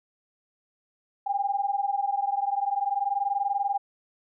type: tone pair together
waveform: sine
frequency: 792 / 812.4 Hz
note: G5 / G#5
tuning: +18 / -38 cents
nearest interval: unison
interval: 44 cents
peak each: -27 dBFS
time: 1.26-3.78 s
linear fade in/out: 10 ms
effects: none